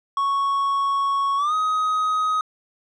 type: tone with pitch glide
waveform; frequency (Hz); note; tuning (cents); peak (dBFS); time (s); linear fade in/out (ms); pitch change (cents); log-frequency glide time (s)
triangle; 1108.7 to 1258.9; C#6 to D#6; 0 to +20; -17; 0.17-2.41; 2; +220; 1.37-1.54
effects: resampled to 22050 Hz